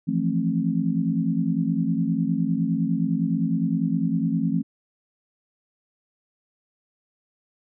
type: chord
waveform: sine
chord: F major seventh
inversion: third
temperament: equal with one note detuned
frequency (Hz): 164.81 / 174.61 / 220 / 266.7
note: E3 / F3 / A3 / C4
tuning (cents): 0 / 0 / 0 / +33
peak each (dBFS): -26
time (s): 0.07-4.63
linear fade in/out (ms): 20
effects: none